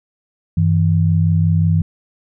sine tone pair together, 96.21 / 161.8 Hz, G2 / E3, -32 / -32 cents, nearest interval major sixth, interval 900 cents, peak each -14 dBFS, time 0.57-1.82 s, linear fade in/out 5 ms, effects none

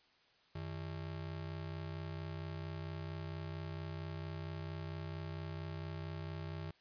square ring-modulated tone, 123.47 Hz, B2, in tune, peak -39 dBFS, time 0.55-6.71 s, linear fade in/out 5 ms, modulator 32.2 Hz, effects white hiss -69 dBFS RMS until 6.8 s + resampled to 11025 Hz

